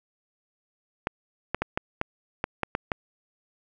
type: clicks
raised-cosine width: 0.5 ms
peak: -10 dBFS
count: 9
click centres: 1.071 / 1.546 / 1.62 / 1.775 / 2.014 / 2.441 / 2.633 / 2.751 / 2.918 s
effects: none